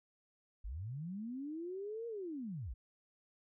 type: linear two-way sweep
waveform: sine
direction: up then down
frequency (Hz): 42 to 473.1 to 42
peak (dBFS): -40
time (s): 0.64-2.74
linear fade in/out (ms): 10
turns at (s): 2.07
effects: none